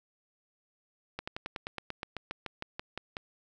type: slowing click train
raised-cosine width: 0.3 ms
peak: -20 dBFS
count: 16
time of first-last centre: 1.19-3.168 s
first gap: 85 ms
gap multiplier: 1.06
effects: none